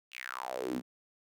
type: tone with high-pass filter sweep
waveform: sawtooth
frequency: 63.5 Hz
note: B1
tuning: 49 cents sharp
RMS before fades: -38 dBFS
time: 0.11-0.82 s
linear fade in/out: 50 ms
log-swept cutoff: 2900 to 210 Hz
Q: 6.1
effects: none